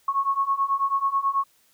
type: beating tone pair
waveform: sine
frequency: 1094 / 1103.2 Hz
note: C#6 / C#6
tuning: -23 / -9 cents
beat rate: 9.2 Hz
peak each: -25 / -23 dBFS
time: 0.08-1.44 s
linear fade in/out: 5 ms
effects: white hiss -62 dBFS RMS until 1.73 s

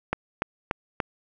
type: click train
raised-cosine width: 0.5 ms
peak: -9 dBFS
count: 4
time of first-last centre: 0.13-1.002 s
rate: 3.44 Hz
effects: none

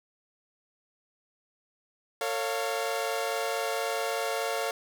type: chord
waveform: sawtooth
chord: A augmented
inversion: none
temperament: equal with one note detuned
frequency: 450.8 / 554.4 / 698.5 Hz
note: A4 / C#5 / E#5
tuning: +42 / 0 / 0 cents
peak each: -29 dBFS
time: 2.21-4.71 s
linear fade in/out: 2 ms
effects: none

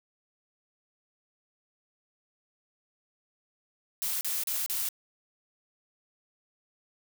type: noise bursts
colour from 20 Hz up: blue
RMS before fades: -31 dBFS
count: 4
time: 4.02-4.888 s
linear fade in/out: 0 ms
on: 190 ms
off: 36 ms
effects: none

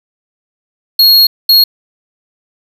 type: tone bursts at uneven times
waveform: square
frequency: 4298 Hz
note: C8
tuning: 46 cents sharp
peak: -4 dBFS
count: 2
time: 0.99-1.27 / 1.49-1.64 s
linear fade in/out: 5 ms
effects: none

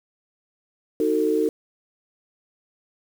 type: chord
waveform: sine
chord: D# diminished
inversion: none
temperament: equal with one note detuned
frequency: 311.1 / 370 / 449.5 Hz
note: D#4 / F#4 / A4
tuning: 0 / 0 / +37 cents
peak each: -23 / -25 / -21 dBFS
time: 1-1.49 s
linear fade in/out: 2 ms
effects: 7-bit

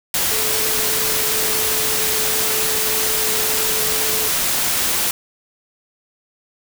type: tone in noise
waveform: sine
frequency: 435.3 Hz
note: A4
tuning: 19 cents flat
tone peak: -28 dBFS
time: 0.31-4.28 s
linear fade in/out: 2 ms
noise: white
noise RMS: -19 dBFS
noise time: 0.14-5.11 s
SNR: -12 dB
effects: none

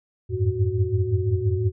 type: tone cluster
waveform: sine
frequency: 88.5 / 94.2 / 103.6 / 109.5 / 370.7 Hz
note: F2 / F#2 / G#2 / A2 / F#4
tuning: +23 / +32 / -4 / -8 / +3 cents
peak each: -27 / -26 / -26 / -25 / -27 dBFS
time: 0.29-1.72 s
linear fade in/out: 50 ms
effects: none

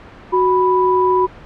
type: tone pair together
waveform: sine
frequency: 370 / 987.8 Hz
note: F#4 / B5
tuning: 0 / 0 cents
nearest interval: octave + perfect fourth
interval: 1700 cents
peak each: -14 dBFS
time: 0.32-1.27 s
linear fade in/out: 20 ms
effects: pink hiss -38 dBFS RMS until 1.45 s + low-pass 2000 Hz 12 dB/octave

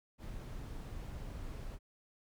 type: noise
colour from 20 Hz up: brown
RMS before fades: -44 dBFS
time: 0.18-1.79 s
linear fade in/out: 50 ms
effects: none

